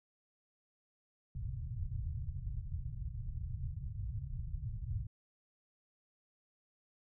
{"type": "low-pass noise", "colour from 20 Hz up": "white", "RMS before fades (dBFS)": -40, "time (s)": [1.35, 5.07], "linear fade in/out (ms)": 5, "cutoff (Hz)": 130, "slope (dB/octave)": 48, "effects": []}